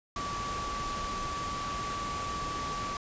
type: tone in noise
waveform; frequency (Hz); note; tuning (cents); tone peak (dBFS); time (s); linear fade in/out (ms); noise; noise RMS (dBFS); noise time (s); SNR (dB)
sine; 1149; D6; -38; -34; 0.16-2.97; 2; pink; -38; 0.16-2.97; +1
effects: resampled to 16000 Hz